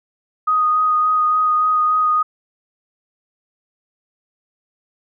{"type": "tone with vibrato", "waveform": "sine", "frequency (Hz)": 1244.5, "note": "D#6", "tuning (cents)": 0, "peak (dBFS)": -13, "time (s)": [0.47, 2.23], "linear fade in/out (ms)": 10, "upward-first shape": "sine", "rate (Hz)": 3.5, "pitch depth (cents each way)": 12, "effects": []}